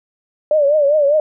sine tone with vibrato, 587.3 Hz, D5, in tune, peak -10 dBFS, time 0.51-1.2 s, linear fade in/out 2 ms, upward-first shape triangle, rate 5 Hz, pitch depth 120 cents each way, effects none

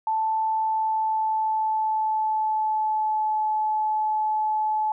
sine tone with pitch glide, 880 to 861.4 Hz, A5 to A5, 0 to -37 cents, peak -21 dBFS, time 0.07-4.92 s, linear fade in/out 2 ms, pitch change -37 cents, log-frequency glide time 0.43-3.38 s, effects none

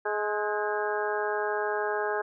harmonic tone with a mistuned harmonic, 210.2 Hz, G#3, 21 cents sharp, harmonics 2 / 3 / 4 / 5 / 6 / 7 / 8, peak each -30 / -35 / -33 / -38 / -38 / -39 / -34 dBFS, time 0.05-2.22 s, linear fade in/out 10 ms, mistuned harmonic 8, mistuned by -56 cents, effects none

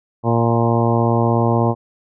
harmonic tone with a mistuned harmonic, 116.54 Hz, A#2, in tune, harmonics 1 / 2 / 3 / 4 / 5 / 6 / 7 / 8 / 9, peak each -17 / -20 / -22 / -23 / -24 / -25 / -25 / -26 / -27 dBFS, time 0.23-1.75 s, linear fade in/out 50 ms, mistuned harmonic 7, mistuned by +17 cents, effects none

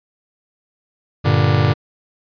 45% pulse chord, G minor, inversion none, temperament just, 98 / 117.6 / 147 Hz, G2 / Bb2 / D3, 0 / +16 / +2 cents, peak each -17 dBFS, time 1.24-1.74 s, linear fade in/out 20 ms, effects resampled to 11025 Hz

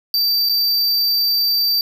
square tone with dropouts, 4655 Hz, D8, 16 cents flat, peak -15 dBFS, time 0.14-1.81 s, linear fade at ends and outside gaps 1 ms, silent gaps 0.489-0.495 s, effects none

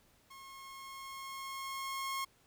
sawtooth tone with level ramp, 1081 Hz, C#6, 44 cents flat, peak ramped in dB -47 to -31 dBFS, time 0.3-2.25 s, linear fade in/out 10 ms, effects pink hiss -68 dBFS RMS until 2.46 s

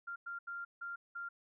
sine tone bursts at uneven times, 1392 Hz, F6, 6 cents flat, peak -40 dBFS, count 5, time 0.07-0.16 / 0.26-0.39 / 0.47-0.65 / 0.81-0.96 / 1.15-1.29 s, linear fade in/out 10 ms, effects none

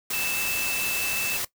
sine tone in noise, 2637 Hz, E7, in tune, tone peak -28 dBFS, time 0.13-1.37 s, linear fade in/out 5 ms, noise white, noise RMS -29 dBFS, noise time 0.1-1.45 s, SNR -2 dB, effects noise-tail reverb RT60 0.1 s tail -18 dB re dry

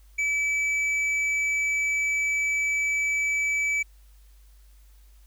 sine tone with hard clipping, 2300 Hz, D7, 37 cents flat, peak -24 dBFS, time 0.18-3.83 s, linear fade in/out 10 ms, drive 5 dB, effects added 50 Hz sine -50 dBFS peak until 5.26 s + white hiss -64 dBFS RMS until 5.26 s

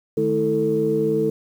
sine tone cluster, 151.9 / 215.1 / 325.6 / 443.4 Hz, D#3 / A3 / E4 / A4, -41 / -39 / -21 / +13 cents, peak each -27 / -26 / -24 / -19 dBFS, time 0.17-1.3 s, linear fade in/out 5 ms, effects tanh soft clip ceiling -7 dBFS + 8-bit

